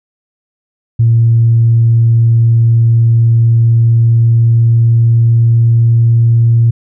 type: tone with pitch glide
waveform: sine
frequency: 115.5 to 116.24 Hz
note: A#2 to A#2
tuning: -16 to -4 cents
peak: -4 dBFS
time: 0.99-6.71 s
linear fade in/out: 10 ms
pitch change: +12 cents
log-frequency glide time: 3.33-6.48 s
effects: tanh soft clip ceiling 0 dBFS